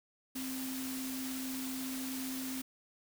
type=tone in noise; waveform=sine; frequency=261.6 Hz; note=C4; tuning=in tune; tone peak=-38 dBFS; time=0.35-2.62 s; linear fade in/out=10 ms; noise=white; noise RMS=-43 dBFS; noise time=0.35-2.62 s; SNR=+2 dB; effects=none